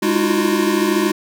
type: tone cluster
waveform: square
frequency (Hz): 205.3 / 305.3 / 332.9 / 346.5 / 367.5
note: G#3 / D#4 / E4 / F4 / F#4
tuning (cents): -20 / -33 / +17 / -14 / -12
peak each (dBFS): -22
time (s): 0.02-1.12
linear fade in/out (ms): 10
effects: none